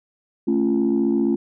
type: chord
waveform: sine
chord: A augmented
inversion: none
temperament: just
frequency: 220 / 275 / 343.8 Hz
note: A3 / C#4 / E#4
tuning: 0 / -14 / -27 cents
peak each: -20 dBFS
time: 0.47-1.36 s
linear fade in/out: 10 ms
effects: tanh soft clip ceiling -11 dBFS